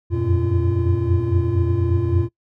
triangle tone cluster, 85.9 / 89.8 / 94.6 / 118.3 / 342.7 Hz, F2 / F2 / F#2 / A#2 / F4, -28 / +49 / +39 / +26 / -33 cents, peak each -21 dBFS, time 0.1-2.29 s, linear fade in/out 50 ms, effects noise-tail reverb RT60 0.1 s tail -22 dB re dry

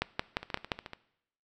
two click trains, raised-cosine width 0.3 ms, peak -24 / -12 dBFS, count 8 / 5, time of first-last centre 0.43-0.934 / 0.02-0.718 s, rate 13.9 / 5.73 Hz, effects noise-tail reverb RT60 0.8 s tail -19 dB re dry

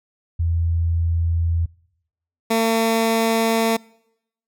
sine / 15% pulse tone pair in turn, 83.7 / 225.9 Hz, E2 / A3, +27 / +46 cents, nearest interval octave + perfect fourth, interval 1719 cents, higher second, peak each -17 / -10 dBFS, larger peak second, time 0.39-1.66 / 2.5-3.77 s, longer neither, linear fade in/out 10 ms, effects noise-tail reverb RT60 0.8 s tail -25 dB re dry

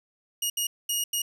15% pulse tone bursts at uneven times, 2874 Hz, F7, 49 cents sharp, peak -18 dBFS, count 4, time 0.42-0.5 / 0.57-0.67 / 0.89-1.04 / 1.13-1.22 s, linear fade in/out 5 ms, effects none

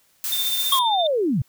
blue noise, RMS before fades -26 dBFS, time 0.24-0.79 s, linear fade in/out 0 ms
sine tone with tremolo, 3597 Hz, A7, 37 cents sharp, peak -20 dBFS, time 0.32-1.07 s, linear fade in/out 2 ms, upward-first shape triangle, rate 15 Hz, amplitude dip 65%
sine linear sweep, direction down, 1124 to 103.83 Hz, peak -18 dBFS, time 0.72-1.42 s, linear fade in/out 5 ms
square tone with exponential decay, 3269 Hz, G#7, 28 cents flat, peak -16 dBFS, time 0.72-0.93 s, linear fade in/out 5 ms, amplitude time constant 44 ms
effects white hiss -61 dBFS RMS until 1.48 s

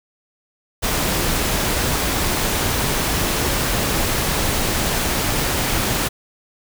pink noise, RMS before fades -20 dBFS, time 0.82-6.09 s, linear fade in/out 20 ms, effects none

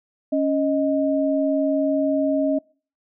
sine tone pair together, 277.2 / 623.6 Hz, C#4 / D#5, 0 / +4 cents, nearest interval octave + major second, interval 1404 cents, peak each -20 / -21 dBFS, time 0.32-2.59 s, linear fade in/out 10 ms, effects noise-tail reverb RT60 0.4 s tail -25 dB re dry

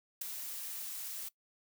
blue noise with ADSR envelope, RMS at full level -34 dBFS, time 0.21-1.29 s, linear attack 8 ms, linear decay 5 ms, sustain -8 dB, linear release 10 ms, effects noise-tail reverb RT60 0.1 s tail -20 dB re dry

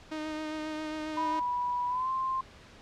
sawtooth tone with vibrato, 309.4 Hz, D#4, 10 cents flat, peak -30 dBFS, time 0.11-1.4 s, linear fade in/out 10 ms, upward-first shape sine, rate 7.4 Hz, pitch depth 18 cents each way
sine tone with pitch glide, 980 to 1050.3 Hz, B5 to C6, -14 to +6 cents, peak -28 dBFS, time 1.17-2.41 s, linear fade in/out 5 ms, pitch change +120 cents, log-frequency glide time 1.88-2.09 s
effects pink hiss -53 dBFS RMS until 2.81 s + low-pass 5000 Hz 12 dB/octave

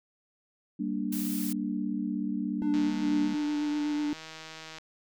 sine chord, G minor, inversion none, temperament equal, 196 / 233.1 / 293.7 Hz, G3 / Bb3 / D4, 0 / 0 / 0 cents, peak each -33 dBFS, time 0.79-3.35 s, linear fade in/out 10 ms
blue noise, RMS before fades -38 dBFS, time 1.12-1.53 s, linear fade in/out 5 ms
triangle tone with vibrato, 296.3 Hz, D4, 15 cents sharp, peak -25 dBFS, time 2.62-4.13 s, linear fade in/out 0 ms, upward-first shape sine, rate 8.1 Hz, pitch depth 16 cents each way
click train, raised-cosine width 0.2 ms, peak -26 dBFS, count 326, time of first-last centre 2.74-4.784 s, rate 159 Hz
effects none

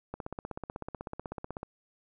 click train, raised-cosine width 1 ms, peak -23 dBFS, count 25, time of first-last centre 0.14-1.631 s, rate 16.1 Hz, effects none

